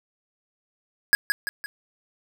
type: tone with echo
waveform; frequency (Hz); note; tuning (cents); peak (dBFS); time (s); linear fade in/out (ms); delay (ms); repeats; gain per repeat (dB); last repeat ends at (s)
square; 1661.2; G#6; 0; -14; 1.13-1.15; 0; 170; 3; -6; 1.66
effects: none